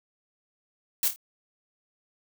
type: noise with echo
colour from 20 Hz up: blue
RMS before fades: -24 dBFS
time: 1.03-1.08 s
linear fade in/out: 2 ms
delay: 27 ms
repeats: 3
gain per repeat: -8 dB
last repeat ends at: 1.161 s
effects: none